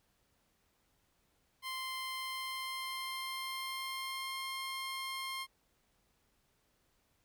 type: tone with pitch glide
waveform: 15% pulse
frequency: 1045 to 1063.3 Hz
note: C6 to C6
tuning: -2 to +28 cents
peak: -32 dBFS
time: 1.62-5.47 s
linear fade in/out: 50 ms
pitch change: +30 cents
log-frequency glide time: 2.11-4.41 s
effects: pink hiss -75 dBFS RMS until 7.24 s